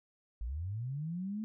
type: linear sweep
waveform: sine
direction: up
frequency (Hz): 50.3 to 221.9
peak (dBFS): -35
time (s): 0.41-1.44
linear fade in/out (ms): 0
effects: none